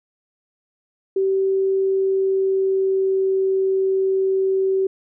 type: tone with pitch glide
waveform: sine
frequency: 385.5 to 383.1 Hz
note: G4 to G4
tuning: -29 to -40 cents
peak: -16 dBFS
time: 1.16-4.87 s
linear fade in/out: 5 ms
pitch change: -11 cents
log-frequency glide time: 1.77-3.33 s
effects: none